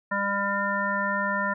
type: harmonic tone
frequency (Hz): 200.1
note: G3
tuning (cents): +36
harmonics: 1 / 3 / 5 / 7 / 9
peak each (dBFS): -32 / -32 / -29 / -30 / -29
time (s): 0.11-1.54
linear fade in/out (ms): 10
effects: none